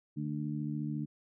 harmonic tone, 74.3 Hz, D2, 21 cents sharp, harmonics 2 / 3 / 4, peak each -36 / -38 / -39 dBFS, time 0.16-1.06 s, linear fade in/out 20 ms, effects none

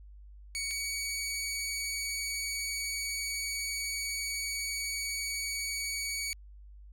15% pulse tone pair in turn, 2242 / 2254 Hz, C#7 / C#7, +19 / +28 cents, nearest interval unison, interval 9 cents, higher second, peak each -26 dBFS, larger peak neither, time 0.55-0.71 / 0.71-6.33 s, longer second, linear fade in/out 0 ms, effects added 50 Hz sine -48 dBFS peak until 6.92 s

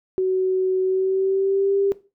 sine tone with pitch glide, 374.4 to 396.2 Hz, F#4 to G4, +20 to +18 cents, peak -17 dBFS, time 0.18-1.92 s, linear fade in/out 0 ms, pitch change +98 cents, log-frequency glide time 0.82-1.76 s, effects noise-tail reverb RT60 0.3 s tail -17 dB re dry

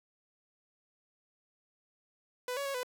sawtooth tone with pitch steps, 498.1 / 561 / 552 / 499.2 Hz, B4 / C#5 / C#5 / B4, +15 / +21 / -7 / +19 cents, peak -30 dBFS, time 2.48-2.832 s, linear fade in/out 2 ms, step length 88 ms, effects none

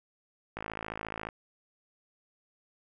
click train, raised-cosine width 0.5 ms, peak -21 dBFS, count 40, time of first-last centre 0.57-1.288 s, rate 54.3 Hz, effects none

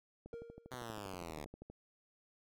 click train, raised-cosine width 2 ms, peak -37 dBFS, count 19, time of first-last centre 0.26-1.7 s, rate 12.5 Hz
triangle tone with exponential decay, 466.2 Hz, A#4, in tune, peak -40 dBFS, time 0.33-0.84 s, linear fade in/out 1 ms, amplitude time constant 110 ms
5% pulse exponential sweep, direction down, 130.7 to 71.6 Hz, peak -33 dBFS, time 0.71-1.45 s, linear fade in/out 5 ms
effects none

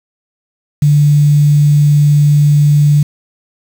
sine tone with quantisation, 146.83 Hz, D3, in tune, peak -5 dBFS, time 0.82-3.03 s, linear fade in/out 5 ms, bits 5, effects none

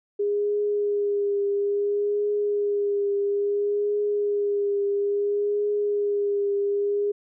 sine tone with vibrato, 408.2 Hz, G#4, 30 cents flat, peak -21 dBFS, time 0.19-7.12 s, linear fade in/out 10 ms, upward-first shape triangle, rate 0.59 Hz, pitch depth 27 cents each way, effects none

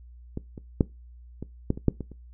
clicks, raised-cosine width 3 ms, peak -18 / -25 / -6 / -21 / -10 / -23 / -6 / -20 / -30 dBFS, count 9, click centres 0.374 / 0.578 / 0.808 / 1.426 / 1.704 / 1.775 / 1.883 / 2.007 / 2.117 s, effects noise-tail reverb RT60 0.2 s tail -20 dB re dry + added 60 Hz sine -45 dBFS peak until 2.33 s

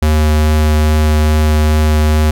square tone with vibrato, 76.7 Hz, D#2, 24 cents flat, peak -9 dBFS, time 0.02-2.31 s, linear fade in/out 5 ms, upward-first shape triangle, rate 2.4 Hz, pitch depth 9 cents each way, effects none

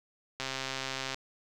click train, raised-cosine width 0.2 ms, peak -17 dBFS, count 100, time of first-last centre 0.4-1.144 s, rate 133 Hz, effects none

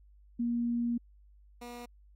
sine / 15% pulse tone pair in turn, 237.1 / 241.1 Hz, A#3 / B3, +30 / -41 cents, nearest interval unison, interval 29 cents, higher second, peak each -28 / -36 dBFS, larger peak first, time 0.39-0.98 / 1.61-1.86 s, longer first, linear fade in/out 10 ms, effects added 50 Hz sine -56 dBFS peak until 2.15 s + AAC 64 kbps

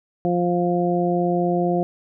harmonic tone, 175.6 Hz, F3, 10 cents sharp, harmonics 1 / 2 / 3 / 4, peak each -22 / -22 / -26 / -24 dBFS, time 0.25-1.83 s, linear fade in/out 0 ms, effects none

